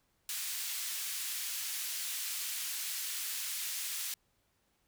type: band-pass noise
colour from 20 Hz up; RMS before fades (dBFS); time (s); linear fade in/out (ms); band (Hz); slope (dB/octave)
white; -38; 0.29-4.14; 2; 2000 to 16000; 12
effects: pink hiss -75 dBFS RMS until 4.87 s